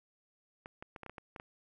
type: clicks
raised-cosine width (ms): 0.5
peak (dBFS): -30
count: 9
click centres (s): 0.659 / 0.825 / 0.962 / 1.033 / 1.063 / 1.096 / 1.182 / 1.362 / 1.399
effects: none